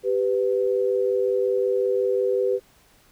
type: tone pair together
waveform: sine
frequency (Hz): 392 / 497.5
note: G4 / B4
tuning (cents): 0 / +13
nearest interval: major third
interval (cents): 413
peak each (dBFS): -22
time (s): 0.03-2.6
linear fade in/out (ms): 50
effects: pink hiss -57 dBFS RMS until 3.11 s